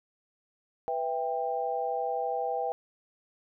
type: chord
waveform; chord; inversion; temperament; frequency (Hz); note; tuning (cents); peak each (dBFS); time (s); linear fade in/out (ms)
sine; E minor; second; just; 494.4 / 659.3 / 791.1; B4 / E5 / G5; +2 / 0 / +16; -33 / -34 / -31; 0.88-2.72; 0
effects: none